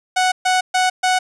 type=tone bursts; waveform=sawtooth; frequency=740 Hz; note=F#5; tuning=in tune; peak=-10 dBFS; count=4; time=0.16-1.19 s; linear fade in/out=10 ms; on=160 ms; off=130 ms; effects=resampled to 22050 Hz + 8-bit